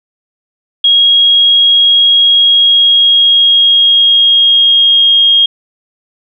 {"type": "tone with pitch glide", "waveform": "sine", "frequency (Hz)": [3286, 3250], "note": ["G#7", "G#7"], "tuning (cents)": [-19, -38], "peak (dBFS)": -4, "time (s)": [0.84, 5.46], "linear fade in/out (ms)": 5, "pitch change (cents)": -19, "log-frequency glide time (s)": [2.35, 5.14], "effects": []}